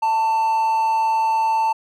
triangle tone with amplitude modulation, 891 Hz, A5, 22 cents sharp, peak -13 dBFS, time 0.02-1.73 s, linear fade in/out 10 ms, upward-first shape sine, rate 244 Hz, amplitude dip 25%, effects none

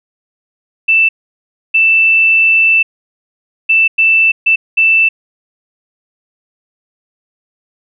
sine tone bursts at uneven times, 2656 Hz, E7, 12 cents sharp, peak -6 dBFS, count 6, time 0.88-1.09 / 1.74-2.83 / 3.69-3.88 / 3.98-4.32 / 4.46-4.56 / 4.77-5.09 s, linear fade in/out 10 ms, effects none

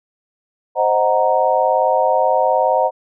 sine chord, C half-diminished seventh, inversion none, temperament equal, 523.3 / 622.3 / 740 / 932.3 Hz, C5 / Eb5 / Gb5 / Bb5, 0 / 0 / 0 / 0 cents, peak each -18 dBFS, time 0.75-2.91 s, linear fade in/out 50 ms, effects none

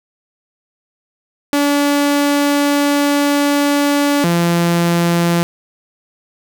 sawtooth tone pair in turn, 287.1 / 171.09 Hz, D4 / F3, -39 / -35 cents, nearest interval major sixth, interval 896 cents, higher first, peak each -8 dBFS, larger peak neither, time 1.53-4.24 / 4.24-5.43 s, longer first, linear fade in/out 0 ms, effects none

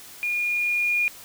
sine tone with level ramp, 2430 Hz, D#7, 42 cents flat, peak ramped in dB -23 to -19 dBFS, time 0.23-1.08 s, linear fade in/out 0 ms, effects white hiss -44 dBFS RMS until 1.24 s

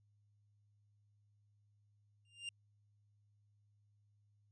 45% pulse tone with exponential growth, 2794 Hz, F7, in tune, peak -39 dBFS, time 2.25-2.49 s, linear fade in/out 2 ms, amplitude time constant 51 ms, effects added 103 Hz sine -70 dBFS peak until 4.51 s + resampled to 22050 Hz

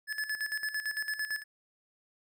square tone with tremolo, 1723 Hz, A6, 37 cents flat, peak -31 dBFS, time 0.07-1.44 s, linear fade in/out 50 ms, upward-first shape square, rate 8.9 Hz, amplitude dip 70%, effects none

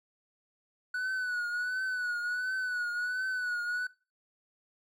triangle tone with vibrato, 1480 Hz, F#6, in tune, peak -28 dBFS, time 0.94-3.87 s, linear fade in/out 5 ms, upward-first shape triangle, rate 1.4 Hz, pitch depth 64 cents each way, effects noise-tail reverb RT60 0.3 s tail -19 dB re dry + MP3 96 kbps

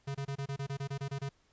square tone bursts, 138.59 Hz, C#3, in tune, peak -35 dBFS, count 12, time 0.07-1.292 s, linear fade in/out 10 ms, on 78 ms, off 26 ms, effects pink hiss -70 dBFS RMS until 1.52 s + resampled to 16000 Hz

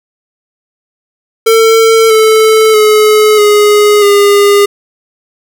square tone with pitch steps, 449.4 / 438.1 / 427.1 / 416.4 / 406 Hz, A4 / A4 / G#4 / G#4 / G#4, +37 / -7 / +48 / +5 / -39 cents, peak -4 dBFS, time 1.46-4.66 s, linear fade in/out 10 ms, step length 640 ms, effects none

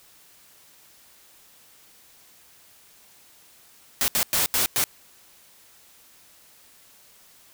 white noise bursts at uneven times, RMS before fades -22 dBFS, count 5, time 4.01-4.08 / 4.15-4.23 / 4.33-4.46 / 4.54-4.66 / 4.76-4.84 s, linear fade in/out 0 ms, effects white hiss -54 dBFS RMS until 7.53 s

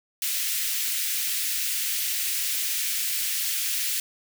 white high-pass noise, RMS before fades -27 dBFS, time 0.22-4 s, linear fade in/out 2 ms, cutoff 1900 Hz, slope 24 dB/octave, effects none

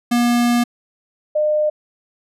square / sine tone pair in turn, 239.7 / 606.1 Hz, A#3 / D#5, +48 / -46 cents, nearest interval octave + major third, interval 1606 cents, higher second, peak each -14 dBFS, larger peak neither, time 0.11-0.64 / 1.35-1.7 s, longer first, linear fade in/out 10 ms, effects resampled to 32000 Hz

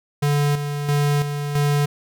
square tone with tremolo, 145.1 Hz, D3, 21 cents flat, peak -17 dBFS, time 0.22-1.86 s, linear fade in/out 10 ms, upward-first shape square, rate 1.5 Hz, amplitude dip 55%, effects none

